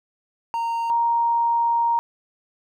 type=tone pair in turn; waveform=triangle / sine; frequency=925 / 934.1 Hz; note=A#5 / A#5; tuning=-14 / +3 cents; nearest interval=unison; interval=17 cents; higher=second; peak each=-20 / -17 dBFS; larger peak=second; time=0.54-0.9 / 0.9-1.99 s; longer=second; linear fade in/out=0 ms; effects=none